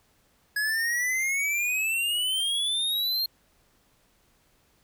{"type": "exponential sweep", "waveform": "square", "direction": "up", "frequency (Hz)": [1672, 4243], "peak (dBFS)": -25, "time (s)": [0.56, 3.26], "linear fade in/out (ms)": 5, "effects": ["pink hiss -65 dBFS RMS until 4.83 s"]}